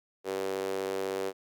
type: tone with high-pass filter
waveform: sawtooth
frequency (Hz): 96.2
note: G2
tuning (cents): -32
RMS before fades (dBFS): -33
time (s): 0.24-1.33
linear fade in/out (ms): 50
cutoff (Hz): 430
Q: 4.4
effects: none